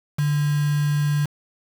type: tone with quantisation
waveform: sine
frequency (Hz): 147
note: D3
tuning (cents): +2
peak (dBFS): -18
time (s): 0.18-1.26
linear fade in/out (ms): 10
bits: 5
effects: none